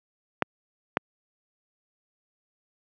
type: clicks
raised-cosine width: 0.5 ms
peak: -5 dBFS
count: 2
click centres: 0.423 / 0.971 s
effects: high-pass 150 Hz 12 dB/octave